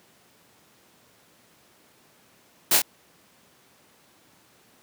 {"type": "noise with echo", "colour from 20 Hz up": "white", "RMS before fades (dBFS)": -19, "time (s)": [2.71, 2.77], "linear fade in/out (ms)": 5, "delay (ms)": 25, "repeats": 2, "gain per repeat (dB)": -3, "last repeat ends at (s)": 2.82, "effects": ["pink hiss -58 dBFS RMS until 4.82 s", "high-pass 150 Hz 12 dB/octave"]}